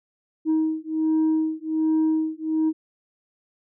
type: beating tone pair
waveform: sine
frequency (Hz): 315.2 / 316.5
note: D#4 / D#4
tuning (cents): +23 / +30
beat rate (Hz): 1.3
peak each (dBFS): -21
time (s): 0.45-2.73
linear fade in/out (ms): 50
effects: tanh soft clip ceiling -16 dBFS